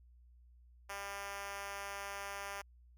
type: tone with high-pass filter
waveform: 5% pulse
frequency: 199.5 Hz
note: G3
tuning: 31 cents sharp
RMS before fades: -44 dBFS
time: 0.89-2.62 s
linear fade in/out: 10 ms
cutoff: 630 Hz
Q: 1.1
effects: added 60 Hz sine -59 dBFS peak until 2.97 s